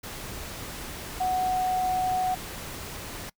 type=tone in noise; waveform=sine; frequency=740 Hz; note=F#5; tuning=in tune; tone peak=-23 dBFS; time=1.2-2.35 s; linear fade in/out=10 ms; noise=pink; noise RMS=-38 dBFS; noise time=0.03-3.3 s; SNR=+12 dB; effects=noise-tail reverb RT60 0.1 s tail -24 dB re dry